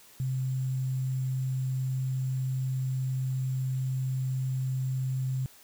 sine tone with sample-and-hold, 130.81 Hz, C3, in tune, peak -27 dBFS, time 0.2-5.46 s, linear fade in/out 0 ms, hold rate 7350 Hz, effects white hiss -55 dBFS RMS until 5.63 s

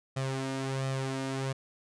sawtooth tone with flanger, 133.7 Hz, C3, 38 cents sharp, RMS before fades -33 dBFS, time 0.16-1.53 s, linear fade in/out 10 ms, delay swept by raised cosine 1.6 to 3.3 ms, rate 1.4 Hz, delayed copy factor +0.6, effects resampled to 22050 Hz

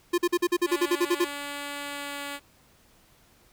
square tone bursts, 350 Hz, F4, 4 cents sharp, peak -21 dBFS, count 12, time 0.13-1.248 s, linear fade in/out 10 ms, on 51 ms, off 46 ms
5% pulse tone with pitch glide, 286.5 to 284.5 Hz, D4 to C#4, -43 to +45 cents, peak -22 dBFS, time 0.65-2.4 s, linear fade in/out 50 ms, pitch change -12 cents, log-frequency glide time 1.8-2.23 s
effects pink hiss -60 dBFS RMS until 3.52 s

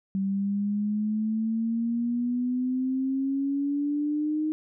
sine exponential sweep, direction up, 192.7 to 311.1 Hz, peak -24 dBFS, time 0.15-4.52 s, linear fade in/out 0 ms, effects none

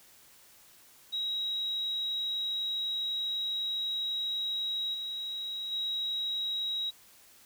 sine tone with level steps, 3833 Hz, A#7, 47 cents sharp, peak -30 / -34 / -30 dBFS, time 1.12-6.91 s, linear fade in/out 20 ms, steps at 4.93 / 5.71 s, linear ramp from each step 20 ms, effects white hiss -58 dBFS RMS until 7.45 s

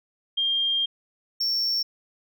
sine / triangle tone pair in turn, 3204 / 5457 Hz, G7 / F8, +37 / -41 cents, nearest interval major sixth, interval 922 cents, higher second, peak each -21 dBFS, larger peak neither, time 0.37-0.86 / 1.4-1.83 s, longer first, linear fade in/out 10 ms, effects none

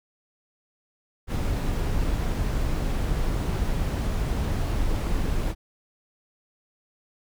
brown noise, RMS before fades -25 dBFS, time 1.27-5.55 s, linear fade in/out 50 ms, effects none

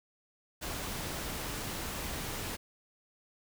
pink noise, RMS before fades -38 dBFS, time 0.61-2.57 s, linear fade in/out 20 ms, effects none

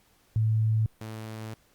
sine / sawtooth tone pair in turn, 110 / 110 Hz, A2 / A2, 0 / 0 cents, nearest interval unison, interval 0 cents, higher neither, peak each -21 / -32 dBFS, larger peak first, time 0.36-0.86 / 1.01-1.54 s, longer second, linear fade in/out 0 ms, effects pink hiss -64 dBFS RMS until 1.74 s + Opus 48 kbps

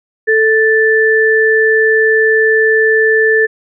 sine tone pair together, 440 / 1760 Hz, A4 / A6, 0 / 0 cents, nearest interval 2 octaves, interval 2400 cents, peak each -10 dBFS, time 0.27-3.47 s, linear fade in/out 20 ms, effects none

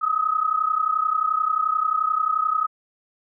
sine tone pair together, 1250 / 1281.4 Hz, D#6 / E6, +8 / -49 cents, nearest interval unison, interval 43 cents, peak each -22 dBFS, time 0.01-2.67 s, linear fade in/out 20 ms, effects none

